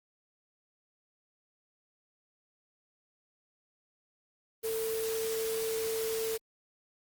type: tone in noise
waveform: sine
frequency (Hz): 446.8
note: A4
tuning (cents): +27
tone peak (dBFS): -31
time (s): 4.63-6.38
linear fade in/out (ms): 20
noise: white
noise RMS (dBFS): -39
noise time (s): 4.63-6.38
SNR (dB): +5
effects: Opus 24 kbps